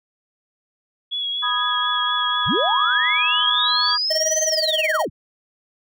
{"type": "tone with vibrato", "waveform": "sine", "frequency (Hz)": 3350, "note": "G#7", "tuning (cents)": 14, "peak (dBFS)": -22, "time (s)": [1.11, 3.96], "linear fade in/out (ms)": 20, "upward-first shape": "triangle", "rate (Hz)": 4.1, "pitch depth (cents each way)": 31}
{"type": "chord", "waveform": "sine", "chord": "G# minor", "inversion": "first", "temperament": "equal", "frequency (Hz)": [987.8, 1244.5, 1661.2], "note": ["B5", "D#6", "G#6"], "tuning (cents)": [0, 0, 0], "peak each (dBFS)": [-26, -23, -26], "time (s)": [1.42, 3.98], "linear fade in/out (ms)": 20}
{"type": "linear two-way sweep", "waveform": "sine", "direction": "up then down", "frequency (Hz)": [43.16, 6272, 43.16], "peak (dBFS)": -19, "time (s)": [2.45, 5.1], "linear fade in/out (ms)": 50, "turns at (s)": 4.43}
{"type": "tone with tremolo", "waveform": "square", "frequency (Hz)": 628, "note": "D#5", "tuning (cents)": 16, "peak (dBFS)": -19, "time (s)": [4.1, 5.05], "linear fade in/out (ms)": 10, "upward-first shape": "sine", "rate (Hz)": 19, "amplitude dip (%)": 90}
{"effects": []}